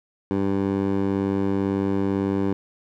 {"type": "tone with band-pass filter", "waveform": "15% pulse", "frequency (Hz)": 98, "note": "G2", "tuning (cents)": 0, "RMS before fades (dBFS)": -23, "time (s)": [0.31, 2.53], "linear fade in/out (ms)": 0, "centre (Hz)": 340, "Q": 0.84, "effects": []}